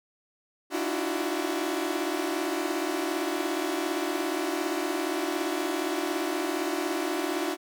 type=tone cluster; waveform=sawtooth; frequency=294.8 / 318.8 / 336.2 / 357.6 / 373.5 Hz; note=D4 / D#4 / E4 / F4 / F#4; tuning=+7 / +42 / +34 / +41 / +16 cents; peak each=-29 / -33 / -28 / -35 / -29 dBFS; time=0.7-7.57 s; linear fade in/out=50 ms; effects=none